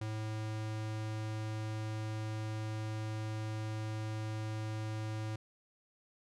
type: tone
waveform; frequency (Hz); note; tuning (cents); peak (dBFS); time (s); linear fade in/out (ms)
square; 108.7; A2; -21; -37; 0.01-5.36; 5
effects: low-pass 8000 Hz 12 dB/octave